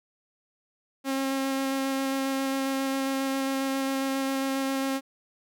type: tone with vibrato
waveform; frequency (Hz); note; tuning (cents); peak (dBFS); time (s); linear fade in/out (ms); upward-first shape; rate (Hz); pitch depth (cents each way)
sawtooth; 269.5; C#4; -49; -22; 1.04-5.01; 50; square; 7.4; 8
effects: none